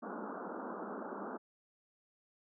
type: band-pass noise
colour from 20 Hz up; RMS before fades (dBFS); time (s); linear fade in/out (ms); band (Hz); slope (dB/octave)
pink; -43; 0.02-1.38; 20; 190 to 1500; 96
effects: none